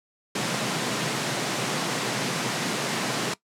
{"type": "high-pass noise", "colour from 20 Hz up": "pink", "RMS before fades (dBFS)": -27, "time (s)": [0.35, 3.34], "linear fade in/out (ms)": 5, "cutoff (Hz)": 120, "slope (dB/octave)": 96, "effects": ["noise-tail reverb RT60 0.1 s tail -19 dB re dry", "low-pass 8000 Hz 12 dB/octave"]}